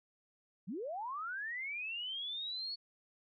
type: linear sweep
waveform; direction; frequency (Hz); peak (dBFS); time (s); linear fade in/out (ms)
sine; up; 151.5 to 4435; -38; 0.67-2.76; 20
effects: none